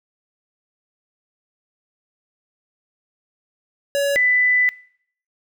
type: tone pair in turn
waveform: square / sine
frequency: 564 / 1993.1 Hz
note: C#5 / B6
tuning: +30 / +15 cents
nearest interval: octave + minor seventh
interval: 2185 cents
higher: second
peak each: -18 / -14 dBFS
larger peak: second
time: 3.95-4.16 / 4.16-4.69 s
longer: second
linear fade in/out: 0 ms
effects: noise-tail reverb RT60 0.6 s tail -21 dB re dry